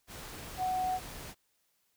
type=tone in noise; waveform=sine; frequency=742 Hz; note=F#5; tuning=5 cents sharp; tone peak=-29 dBFS; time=0.57-1 s; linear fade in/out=50 ms; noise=pink; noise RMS=-45 dBFS; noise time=0.07-1.35 s; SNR=+13 dB; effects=white hiss -75 dBFS RMS until 1.96 s